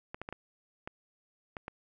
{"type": "clicks", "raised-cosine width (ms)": 0.5, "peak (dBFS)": -24, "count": 7, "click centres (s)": [0.145, 0.216, 0.289, 0.326, 0.875, 1.568, 1.681], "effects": []}